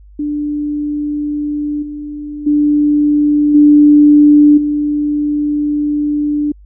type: tone with level steps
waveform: sine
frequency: 295.1 Hz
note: D4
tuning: 8 cents sharp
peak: -15 / -22 / -8 / -3 / -12 dBFS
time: 0.19-6.52 s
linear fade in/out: 5 ms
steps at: 1.82 / 2.46 / 3.54 / 4.57 s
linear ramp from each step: 10 ms
effects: added 50 Hz sine -37 dBFS peak until 6.65 s